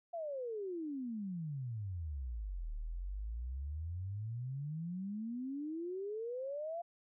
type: exponential two-way sweep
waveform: sine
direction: down then up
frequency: 698.5 to 36.71 to 698.5 Hz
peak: -38 dBFS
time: 0.13-6.82 s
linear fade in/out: 10 ms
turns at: 2.74 s
effects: none